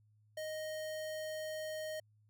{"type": "tone", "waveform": "square", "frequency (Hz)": 622.3, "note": "D#5", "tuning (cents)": 0, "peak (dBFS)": -40, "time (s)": [0.37, 2], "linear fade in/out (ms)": 5, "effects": ["added 106 Hz sine -66 dBFS peak until 2.29 s"]}